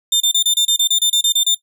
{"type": "tone bursts", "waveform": "sawtooth", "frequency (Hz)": 3600, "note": "A7", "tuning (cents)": 39, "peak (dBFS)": -9, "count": 13, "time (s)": [0.12, 1.547], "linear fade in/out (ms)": 5, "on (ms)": 83, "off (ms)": 29, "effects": ["noise-tail reverb RT60 0.1 s tail -17 dB re dry"]}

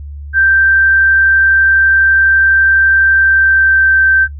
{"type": "tone with pitch glide", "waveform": "sine", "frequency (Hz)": [1568, 1557.2], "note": ["G6", "G6"], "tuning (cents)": [0, -12], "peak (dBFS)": -6, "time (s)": [0.33, 4.28], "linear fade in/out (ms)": 50, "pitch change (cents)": -12, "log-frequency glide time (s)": [3.15, 4.04], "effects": ["noise-tail reverb RT60 0.1 s tail -21 dB re dry", "added 72 Hz sine -24 dBFS peak until 4.39 s"]}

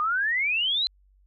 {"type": "exponential sweep", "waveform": "sine", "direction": "up", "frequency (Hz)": [1193, 4123], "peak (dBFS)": -22, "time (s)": [0, 0.87], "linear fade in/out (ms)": 0, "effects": ["added 48 Hz sine -57 dBFS peak until 1.26 s"]}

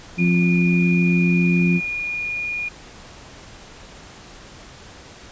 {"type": "harmonic tone", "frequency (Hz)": 87.31, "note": "F2", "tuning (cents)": 0, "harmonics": [2, 3, 4], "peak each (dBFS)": [-15, -26, -27], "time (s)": [0.17, 1.81], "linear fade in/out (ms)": 50}
{"type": "tone", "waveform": "sine", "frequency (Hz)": 2434, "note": "D#7", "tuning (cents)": -39, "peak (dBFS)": -23, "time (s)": [0.18, 2.69], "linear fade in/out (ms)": 10}
{"effects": ["pink hiss -42 dBFS RMS until 5.31 s", "resampled to 16000 Hz"]}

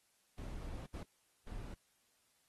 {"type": "noise bursts at uneven times", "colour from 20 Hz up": "brown", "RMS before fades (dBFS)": -45, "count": 3, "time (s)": [[0.38, 0.86], [0.94, 1.03], [1.47, 1.74]], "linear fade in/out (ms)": 2, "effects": ["white hiss -75 dBFS RMS until 2.48 s", "AAC 32 kbps"]}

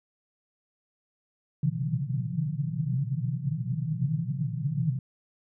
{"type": "band-pass noise", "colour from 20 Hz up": "white", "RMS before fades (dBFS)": -29, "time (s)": [1.63, 4.99], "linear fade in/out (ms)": 2, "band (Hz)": [120, 170], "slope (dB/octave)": 96, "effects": []}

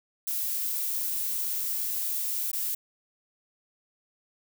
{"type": "noise with dropouts", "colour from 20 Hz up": "violet", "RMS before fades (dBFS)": -30, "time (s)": [0.27, 2.75], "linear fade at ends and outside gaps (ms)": 5, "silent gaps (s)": [2.516, 2.531], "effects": []}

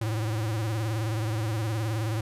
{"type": "tone with vibrato", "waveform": "square", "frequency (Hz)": 110, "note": "A2", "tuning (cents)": 0, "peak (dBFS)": -27, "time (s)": [0.01, 2.21], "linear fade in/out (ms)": 5, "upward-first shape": "sine", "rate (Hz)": 19, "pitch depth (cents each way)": 93, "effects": ["resampled to 32000 Hz"]}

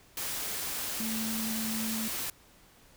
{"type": "tone in noise", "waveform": "sine", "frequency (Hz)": 222.1, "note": "A3", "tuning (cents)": 16, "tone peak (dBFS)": -33, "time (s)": [1, 2.08], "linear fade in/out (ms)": 2, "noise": "white", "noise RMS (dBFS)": -35, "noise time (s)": [0.17, 2.3], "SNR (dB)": -1, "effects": ["pink hiss -59 dBFS RMS until 2.96 s"]}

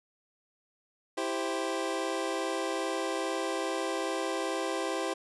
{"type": "chord", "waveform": "25% pulse", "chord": "C major", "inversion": "first", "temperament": "equal", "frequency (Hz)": [329.6, 392, 523.3], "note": ["E4", "G4", "C5"], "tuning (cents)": [0, 0, 0], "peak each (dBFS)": -31, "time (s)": [1.17, 5.14], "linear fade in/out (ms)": 10, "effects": ["resampled to 24000 Hz"]}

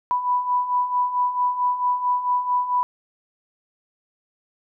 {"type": "beating tone pair", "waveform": "sine", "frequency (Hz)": [986, 990.5], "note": ["B5", "B5"], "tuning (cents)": [-3, 5], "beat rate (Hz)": 4.5, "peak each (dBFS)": [-26, -20], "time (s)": [0.11, 2.83], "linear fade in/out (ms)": 0, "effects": []}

